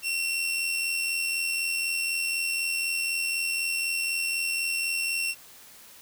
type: tone with amplitude modulation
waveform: sawtooth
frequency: 2720 Hz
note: F7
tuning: 46 cents flat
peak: -21 dBFS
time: 0.02-5.35 s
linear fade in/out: 50 ms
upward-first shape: sine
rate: 84 Hz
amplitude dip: 40%
effects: white hiss -50 dBFS RMS until 6.01 s